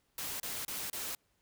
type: noise bursts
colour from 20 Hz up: white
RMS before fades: -39 dBFS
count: 4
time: 0.18-1.15 s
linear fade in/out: 2 ms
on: 220 ms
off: 30 ms
effects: pink hiss -75 dBFS RMS until 1.41 s